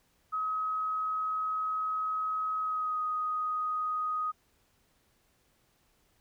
sine tone with pitch glide, 1272 to 1248.7 Hz, D#6 to D#6, +38 to +6 cents, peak -29 dBFS, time 0.32-4.32 s, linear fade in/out 20 ms, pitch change -32 cents, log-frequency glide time 2.6-3.01 s, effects pink hiss -70 dBFS RMS until 6.2 s

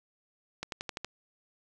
accelerating click train, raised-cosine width 0.2 ms, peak -18 dBFS, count 6, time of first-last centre 0.63-1.046 s, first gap 92 ms, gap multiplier 0.95, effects none

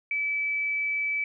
sine tone, 2303 Hz, D7, 34 cents flat, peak -25 dBFS, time 0.11-1.24 s, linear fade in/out 2 ms, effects none

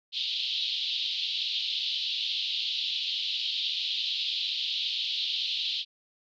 white band-pass noise, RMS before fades -31 dBFS, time 0.12-5.85 s, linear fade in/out 50 ms, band 3000 to 4100 Hz, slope 48 dB/octave, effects none

